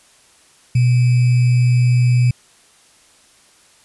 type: tone with sample-and-hold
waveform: sine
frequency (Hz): 123.47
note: B2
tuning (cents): 0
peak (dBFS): -10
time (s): 0.75-2.31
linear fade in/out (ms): 5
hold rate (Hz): 2450
effects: white hiss -51 dBFS RMS until 3.84 s + resampled to 24000 Hz